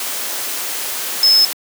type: tone in noise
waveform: sine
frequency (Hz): 5200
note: E8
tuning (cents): -24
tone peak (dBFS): -8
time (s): 1.23-1.45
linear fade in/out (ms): 2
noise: white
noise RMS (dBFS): -23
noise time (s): 0-1.53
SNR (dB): +12
effects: high-pass 300 Hz 12 dB/octave